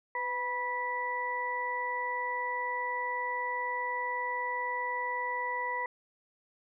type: tone cluster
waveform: sine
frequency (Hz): 501 / 976 / 1966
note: B4 / B5 / B6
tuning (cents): +25 / -21 / -8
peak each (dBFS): -40 / -33 / -35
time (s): 0.15-5.86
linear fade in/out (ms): 2
effects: none